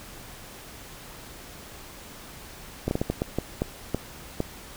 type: slowing click train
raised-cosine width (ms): 2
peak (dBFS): -11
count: 10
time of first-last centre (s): 2.88-4.404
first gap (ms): 31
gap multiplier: 1.4
effects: pink hiss -44 dBFS RMS until 4.76 s